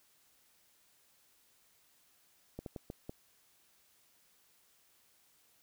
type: slowing click train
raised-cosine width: 2 ms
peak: -28 dBFS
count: 5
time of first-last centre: 2.59-3.095 s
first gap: 72 ms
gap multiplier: 1.39
effects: white hiss -69 dBFS RMS until 5.62 s